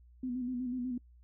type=tone with vibrato; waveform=sine; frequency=250 Hz; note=B3; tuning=21 cents sharp; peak=-33 dBFS; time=0.23-0.98 s; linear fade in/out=5 ms; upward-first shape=square; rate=8.1 Hz; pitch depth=43 cents each way; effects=noise-tail reverb RT60 0.1 s tail -24 dB re dry + added 60 Hz sine -56 dBFS peak until 1.23 s